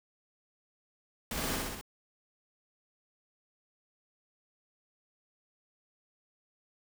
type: noise with echo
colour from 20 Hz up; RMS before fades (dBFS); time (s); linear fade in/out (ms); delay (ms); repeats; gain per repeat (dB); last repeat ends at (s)
pink; -36; 1.31-1.56; 2; 63; 4; -2; 1.812
effects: none